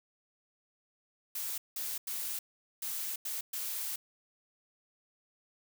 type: noise bursts at uneven times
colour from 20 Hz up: blue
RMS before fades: -37 dBFS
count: 6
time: 1.35-1.58 / 1.76-1.98 / 2.07-2.39 / 2.82-3.16 / 3.25-3.41 / 3.53-3.96 s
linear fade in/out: 5 ms
effects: none